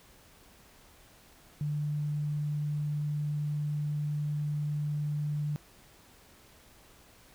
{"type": "tone", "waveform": "sine", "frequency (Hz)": 148.3, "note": "D3", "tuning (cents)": 17, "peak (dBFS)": -29, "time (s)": [1.61, 5.56], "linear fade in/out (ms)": 0, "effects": ["pink hiss -58 dBFS RMS until 7.34 s"]}